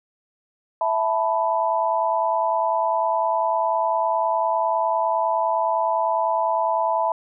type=chord; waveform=sine; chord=E suspended fourth; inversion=none; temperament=just; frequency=659.3 / 879 / 988.9 Hz; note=E5 / A5 / B5; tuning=0 / -2 / +2 cents; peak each=-23 dBFS; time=0.81-7.12 s; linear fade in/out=2 ms; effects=none